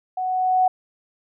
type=tone with level ramp; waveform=sine; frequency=742 Hz; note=F#5; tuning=5 cents sharp; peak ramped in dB=-23 to -13 dBFS; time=0.17-0.68 s; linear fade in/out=5 ms; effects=none